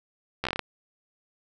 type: slowing click train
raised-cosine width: 0.3 ms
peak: -12 dBFS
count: 8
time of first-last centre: 0.44-0.593 s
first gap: 13 ms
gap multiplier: 1.17
effects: none